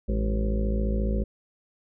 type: harmonic tone with a mistuned harmonic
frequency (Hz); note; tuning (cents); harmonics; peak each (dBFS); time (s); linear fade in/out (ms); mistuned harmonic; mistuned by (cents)
54.4; A1; -19; 1 / 2 / 3 / 4 / 5 / 6 / 7 / 8 / 9 / 10; -24 / -36 / -39 / -30 / -44 / -45 / -36 / -44 / -38 / -38; 0.08-1.24; 10; 4; -79
effects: none